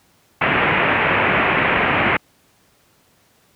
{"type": "low-pass noise", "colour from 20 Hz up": "white", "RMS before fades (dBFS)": -17, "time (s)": [0.41, 2.17], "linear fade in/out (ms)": 5, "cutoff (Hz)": 2600, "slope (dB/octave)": 48, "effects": ["pink hiss -57 dBFS RMS until 3.55 s", "high-pass 80 Hz 12 dB/octave"]}